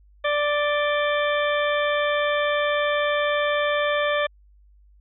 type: harmonic tone with a mistuned harmonic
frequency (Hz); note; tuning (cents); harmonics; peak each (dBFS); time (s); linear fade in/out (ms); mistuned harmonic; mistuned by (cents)
587.3; D5; 0; 1 / 2 / 3 / 4 / 5 / 6; -22 / -27 / -27 / -31 / -36 / -33; 0.24-4.27; 10; 5; +110
effects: added 50 Hz sine -51 dBFS peak until 5 s